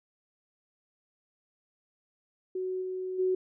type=tone with level steps; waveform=sine; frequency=371.6 Hz; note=F#4; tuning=7 cents sharp; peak=-30 / -32 / -24 dBFS; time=2.55-3.35 s; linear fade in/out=5 ms; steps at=2.81 / 3.18 s; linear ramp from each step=20 ms; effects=none